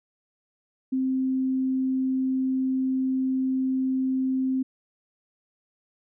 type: tone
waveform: sine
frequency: 261.6 Hz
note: C4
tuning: in tune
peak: -22 dBFS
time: 0.92-4.63 s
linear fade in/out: 10 ms
effects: none